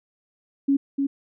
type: tone with echo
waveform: sine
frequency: 277.2 Hz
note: C#4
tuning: in tune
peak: -16 dBFS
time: 0.68-0.77 s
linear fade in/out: 10 ms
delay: 300 ms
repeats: 1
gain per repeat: -4 dB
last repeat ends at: 1.07 s
effects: none